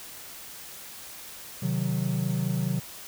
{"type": "chord", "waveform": "triangle", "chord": "C diminished", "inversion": "none", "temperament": "equal", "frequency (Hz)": [130.81, 155.56, 185], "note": ["C3", "Eb3", "Gb3"], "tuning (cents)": [0, 0, 0], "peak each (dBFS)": [-27, -28, -27], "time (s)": [1.62, 2.8], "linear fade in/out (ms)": 10, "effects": ["white hiss -43 dBFS RMS until 3.07 s"]}